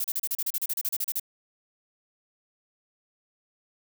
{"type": "noise bursts", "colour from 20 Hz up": "violet", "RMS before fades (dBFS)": -28, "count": 16, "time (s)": [0, 1.198], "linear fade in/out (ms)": 5, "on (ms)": 43, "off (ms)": 34, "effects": []}